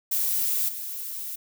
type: noise with level steps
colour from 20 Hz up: violet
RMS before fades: -25 / -34 dBFS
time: 0.11-1.36 s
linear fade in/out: 10 ms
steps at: 0.68 s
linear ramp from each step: 10 ms
effects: none